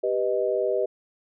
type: chord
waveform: sine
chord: G augmented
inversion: none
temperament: equal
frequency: 392 / 493.9 / 622.3 Hz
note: G4 / B4 / D#5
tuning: 0 / 0 / 0 cents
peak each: -26 dBFS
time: 0.03-0.86 s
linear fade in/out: 10 ms
effects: none